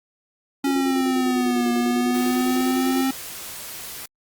square exponential two-way sweep, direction down then up, 277.2 to 239.6 to 266.6 Hz, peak -20 dBFS, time 0.64-3.11 s, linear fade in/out 5 ms, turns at 1.71 s
sine tone with tremolo, 355.7 Hz, F4, 32 cents sharp, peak -24 dBFS, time 0.66-3.05 s, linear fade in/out 10 ms, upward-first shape square, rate 10 Hz, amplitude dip 65%
white noise, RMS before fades -35 dBFS, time 2.14-4.06 s, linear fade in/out 5 ms
effects Opus 48 kbps

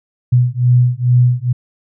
sine beating tone pair, 122.5 / 124.8 Hz, B2 / B2, -14 / +19 cents, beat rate 2.3 Hz, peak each -12 dBFS, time 0.32-1.53 s, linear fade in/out 10 ms, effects none

